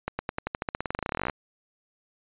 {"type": "accelerating click train", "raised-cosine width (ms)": 0.5, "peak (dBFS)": -13, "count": 27, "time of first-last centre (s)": [0.08, 1.298], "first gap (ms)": 110, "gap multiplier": 0.92, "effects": ["resampled to 8000 Hz"]}